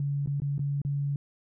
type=tone with dropouts; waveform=sine; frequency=141.8 Hz; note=C#3; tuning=40 cents sharp; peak=-26 dBFS; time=0-1.16 s; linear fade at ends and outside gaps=2 ms; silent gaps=0.261-0.273 / 0.401-0.419 / 0.581-0.593 / 0.817-0.849 s; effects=none